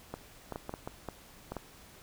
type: clicks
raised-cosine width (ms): 1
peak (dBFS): -23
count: 9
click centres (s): 0.14 / 0.523 / 0.559 / 0.694 / 0.739 / 0.875 / 1.087 / 1.52 / 1.567
effects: pink hiss -55 dBFS RMS until 2.02 s